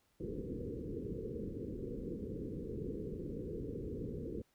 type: low-pass noise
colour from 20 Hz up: white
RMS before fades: -42 dBFS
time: 0.2-4.42 s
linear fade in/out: 5 ms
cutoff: 490 Hz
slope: 96 dB/octave
effects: pink hiss -75 dBFS RMS until 4.54 s